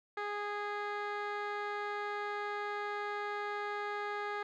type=tone with low-pass filter; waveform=15% pulse; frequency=412.7 Hz; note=G#4; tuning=11 cents flat; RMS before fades=-38 dBFS; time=0.17-4.43 s; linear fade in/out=5 ms; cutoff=2400 Hz; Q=1.5; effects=none